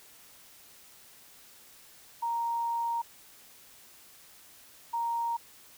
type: tone pair in turn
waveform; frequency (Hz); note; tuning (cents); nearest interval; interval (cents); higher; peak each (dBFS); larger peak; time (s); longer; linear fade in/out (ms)
sine; 932.3 / 932.3; A#5 / A#5; 0 / 0; unison; 0; neither; -28; neither; 2.22-3.02 / 4.93-5.37; first; 10
effects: white hiss -55 dBFS RMS until 5.77 s